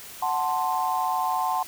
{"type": "chord", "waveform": "sine", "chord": "F# diminished", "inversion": "none", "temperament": "equal", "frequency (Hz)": [740, 880, 1046.5], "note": ["F#5", "A5", "C6"], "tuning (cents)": [0, 0, 0], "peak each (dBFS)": -27, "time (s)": [0.22, 1.63], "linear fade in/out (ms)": 5, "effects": ["white hiss -42 dBFS RMS until 1.67 s"]}